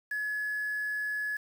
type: tone with quantisation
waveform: sine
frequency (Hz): 1700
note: G#6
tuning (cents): +40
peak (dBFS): -30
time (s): 0.11-1.37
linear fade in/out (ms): 5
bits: 8
effects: none